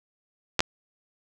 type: clicks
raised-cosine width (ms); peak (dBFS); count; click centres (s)
0.2; -3; 2; 0.593 / 0.605
effects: none